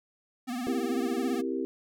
square tone with vibrato, 246.9 Hz, B3, in tune, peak -32 dBFS, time 0.47-1.42 s, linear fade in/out 20 ms, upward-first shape sine, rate 18 Hz, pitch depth 97 cents each way
sine chord, C dominant seventh, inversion none, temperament equal, 261.6 / 329.6 / 392 / 466.2 Hz, C4 / E4 / G4 / Bb4, 0 / 0 / 0 / 0 cents, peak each -33 / -34 / -33 / -38 dBFS, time 0.67-1.65 s, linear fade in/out 0 ms
effects none

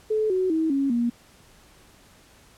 sine tone with pitch steps, 432.5 / 372.2 / 320.3 / 275.6 / 237.2 Hz, A4 / F#4 / E4 / C#4 / A#3, -30 / +10 / -50 / -10 / +30 cents, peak -20 dBFS, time 0.1-1.1 s, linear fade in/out 10 ms, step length 200 ms, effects pink hiss -54 dBFS RMS until 2.57 s + low-pass 12000 Hz 12 dB/octave

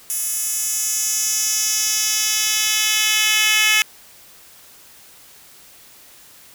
10% pulse tone with high-pass filter sweep, 430 Hz, A4, 40 cents flat, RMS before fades -19 dBFS, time 0.1-3.82 s, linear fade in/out 0 ms, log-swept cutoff 9500 to 2600 Hz, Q 1.6, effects white hiss -46 dBFS RMS until 6.54 s

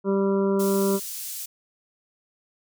harmonic tone, 196.2 Hz, G3, 2 cents sharp, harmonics 1 / 2 / 3 / 5 / 6 / 7, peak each -23 / -22 / -31 / -34 / -40 / -40 dBFS, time 0.04-1 s, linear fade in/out 50 ms
pink high-pass noise, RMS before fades -34 dBFS, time 0.59-1.46 s, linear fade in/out 10 ms, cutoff 6800 Hz, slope 12 dB/octave
effects none

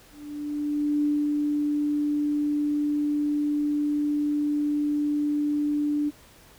sine tone with ADSR envelope, 294.5 Hz, D4, 5 cents sharp, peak -20 dBFS, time 0.11-6.11 s, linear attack 930 ms, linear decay 230 ms, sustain -2 dB, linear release 30 ms, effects pink hiss -53 dBFS RMS until 6.58 s

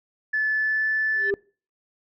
sine tone with pitch glide, 1735 to 1748.1 Hz, A6 to A6, -25 to -12 cents, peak -20 dBFS, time 0.33-1.31 s, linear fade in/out 10 ms, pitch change +13 cents, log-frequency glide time 0.49-0.89 s
sine tone with exponential growth, 400 Hz, G4, 35 cents sharp, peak -17 dBFS, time 1.12-1.34 s, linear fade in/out 0 ms, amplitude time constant 47 ms
effects noise-tail reverb RT60 0.4 s tail -26 dB re dry + tanh soft clip ceiling -14 dBFS

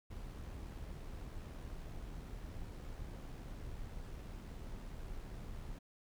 brown noise with amplitude modulation, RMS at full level -45 dBFS, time 0.1-5.79 s, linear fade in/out 10 ms, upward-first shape sine, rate 77.5 Hz, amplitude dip 30%, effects none

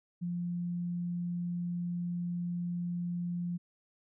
sine tone, 174.61 Hz, F3, in tune, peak -32 dBFS, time 0.21-3.58 s, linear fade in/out 20 ms, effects none

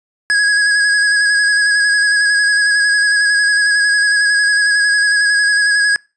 square tone with vibrato, 1661.2 Hz, G#6, in tune, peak -11 dBFS, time 0.3-5.96 s, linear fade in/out 0 ms, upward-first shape square, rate 11 Hz, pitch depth 20 cents each way, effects noise-tail reverb RT60 0.3 s tail -26 dB re dry + resampled to 22050 Hz

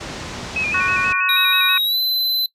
pink low-pass noise, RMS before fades -30 dBFS, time 0-1.13 s, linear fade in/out 10 ms, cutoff 6800 Hz, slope 24 dB/octave
sine tone with vibrato, 2489 Hz, D#7, in tune, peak -19 dBFS, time 0.56-1.78 s, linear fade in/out 2 ms, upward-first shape square, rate 6.2 Hz, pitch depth 50 cents each way
harmonic tone, 370 Hz, F#4, in tune, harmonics 3 / 4 / 5, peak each -22 / -21 / -27 dBFS, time 0.74-1.78 s, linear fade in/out 5 ms
square tone with pitch glide, 3812 to 4039 Hz, A#7 to B7, +38 to +38 cents, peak -17 dBFS, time 1.29-2.46 s, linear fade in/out 2 ms, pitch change +100 cents, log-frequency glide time 1.84-1.98 s
effects noise-tail reverb RT60 0.1 s tail -21 dB re dry + high-pass 60 Hz 12 dB/octave

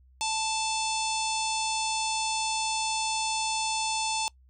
harmonic tone with a mistuned harmonic, 880 Hz, A5, in tune, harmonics 1 / 3 / 4 / 5 / 6 / 7 / 8 / 9 / 10, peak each -30 / -35 / -36 / -37 / -38 / -38 / -39 / -40 / -40 dBFS, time 0.21-4.28 s, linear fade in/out 0 ms, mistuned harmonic 9, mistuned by +32 cents, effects noise-tail reverb RT60 0.1 s tail -23 dB re dry + added 64 Hz sine -55 dBFS peak until 4.49 s

